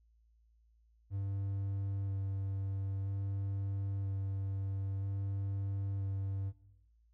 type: tone with vibrato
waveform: triangle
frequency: 98 Hz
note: G2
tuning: in tune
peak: -32 dBFS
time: 1.1-6.53 s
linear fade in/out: 50 ms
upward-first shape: square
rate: 0.51 Hz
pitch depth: 9 cents each way
effects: noise-tail reverb RT60 0.8 s tail -18 dB re dry + added 56 Hz sine -65 dBFS peak until 7.13 s